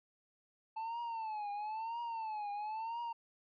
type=tone with vibrato; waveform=triangle; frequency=878 Hz; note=A5; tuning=4 cents flat; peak=-36 dBFS; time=0.76-3.13 s; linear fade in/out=10 ms; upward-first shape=triangle; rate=1 Hz; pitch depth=140 cents each way; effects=resampled to 11025 Hz